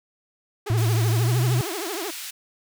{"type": "tone with vibrato", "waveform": "sawtooth", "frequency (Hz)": 370, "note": "F#4", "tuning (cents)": 0, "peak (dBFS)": -25, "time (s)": [0.66, 2.11], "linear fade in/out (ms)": 10, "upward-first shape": "triangle", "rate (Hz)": 13, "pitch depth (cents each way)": 300}
{"type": "tone with pitch glide", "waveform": "sine", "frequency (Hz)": [113.2, 124.16], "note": ["A2", "B2"], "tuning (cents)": [50, 10], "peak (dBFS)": -18, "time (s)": [0.7, 1.61], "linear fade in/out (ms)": 0, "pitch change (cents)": 160, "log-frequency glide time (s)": [1.14, 1.38]}
{"type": "high-pass noise", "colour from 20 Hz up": "pink", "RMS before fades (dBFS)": -35, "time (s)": [0.77, 2.31], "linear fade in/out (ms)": 10, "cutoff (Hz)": 2500, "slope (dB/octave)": 12}
{"effects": []}